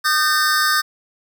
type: tone cluster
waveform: square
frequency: 1221 / 1547 / 1810 / 4543 / 5140 Hz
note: D#6 / G6 / A6 / C#8 / E8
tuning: -33 / -23 / +48 / +42 / -45 cents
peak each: -20 / -20 / -24 / -28 / -24 dBFS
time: 0.04-0.82 s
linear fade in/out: 20 ms
effects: none